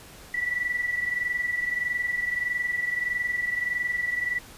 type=tone pair together; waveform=sine; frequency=1953.9 / 1975.5 Hz; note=B6 / B6; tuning=-19 / 0 cents; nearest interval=unison; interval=19 cents; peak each=-26 / -31 dBFS; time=0.34-4.39 s; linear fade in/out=5 ms; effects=pink hiss -47 dBFS RMS until 4.57 s + resampled to 32000 Hz